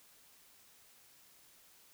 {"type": "silence", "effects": ["white hiss -63 dBFS RMS until 1.93 s"]}